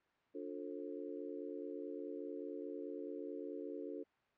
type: harmonic tone with a mistuned harmonic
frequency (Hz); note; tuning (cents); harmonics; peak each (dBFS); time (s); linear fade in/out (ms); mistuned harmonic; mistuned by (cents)
89; F2; +33; 3 / 4 / 5 / 6; -47 / -48 / -47 / -52; 0.34-4.04; 20; 3; +150
effects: white hiss -75 dBFS RMS until 4.37 s + low-pass 2000 Hz 12 dB/octave